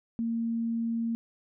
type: tone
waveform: sine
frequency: 230 Hz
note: A#3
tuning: 23 cents flat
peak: -27 dBFS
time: 0.19-1.15 s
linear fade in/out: 0 ms
effects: none